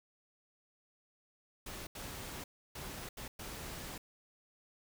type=noise bursts at uneven times; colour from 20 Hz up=pink; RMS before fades=-45 dBFS; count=5; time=1.66-1.87 / 1.95-2.44 / 2.75-3.09 / 3.17-3.28 / 3.39-3.98 s; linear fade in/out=5 ms; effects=none